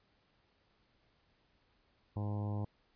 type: harmonic tone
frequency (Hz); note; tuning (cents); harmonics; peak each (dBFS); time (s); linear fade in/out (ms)
103.6; G#2; -4; 1 / 2 / 3 / 4 / 5 / 6 / 7 / 8 / 9 / 10; -35 / -43 / -47 / -52 / -51 / -54 / -54 / -53 / -55 / -58; 2.16-2.65; 5
effects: pink hiss -73 dBFS RMS until 2.95 s + resampled to 11025 Hz